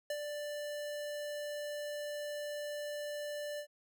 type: tone with ADSR envelope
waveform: square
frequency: 589 Hz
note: D5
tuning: 5 cents sharp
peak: -34 dBFS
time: 0.1-3.67 s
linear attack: 3 ms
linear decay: 57 ms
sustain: -5 dB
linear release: 80 ms
effects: none